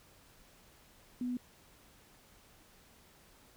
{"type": "tone", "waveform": "sine", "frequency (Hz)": 247.3, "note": "B3", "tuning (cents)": 3, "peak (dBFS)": -33, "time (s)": [1.21, 1.37], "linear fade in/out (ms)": 2, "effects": ["pink hiss -62 dBFS RMS until 3.56 s"]}